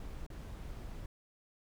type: noise with dropouts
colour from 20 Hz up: brown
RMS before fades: -44 dBFS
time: 0-1.06 s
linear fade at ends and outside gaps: 2 ms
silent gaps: 0.265-0.301 s
effects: none